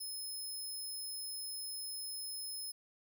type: tone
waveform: 15% pulse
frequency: 5170 Hz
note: E8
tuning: 34 cents flat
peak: -35 dBFS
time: 0-2.72 s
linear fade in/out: 10 ms
effects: none